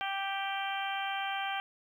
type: harmonic tone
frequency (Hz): 392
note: G4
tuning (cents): 0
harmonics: 2 / 3 / 4 / 5 / 6 / 7 / 8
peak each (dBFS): -35 / -42 / -39 / -46 / -41 / -45 / -41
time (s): 0.01-1.6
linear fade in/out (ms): 0
effects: 11-bit